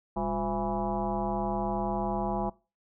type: tone with frequency modulation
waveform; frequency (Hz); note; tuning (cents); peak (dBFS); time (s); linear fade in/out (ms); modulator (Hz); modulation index
sine; 515; C5; -28; -27; 0.16-2.5; 10; 157; 2.9
effects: noise-tail reverb RT60 0.3 s tail -21 dB re dry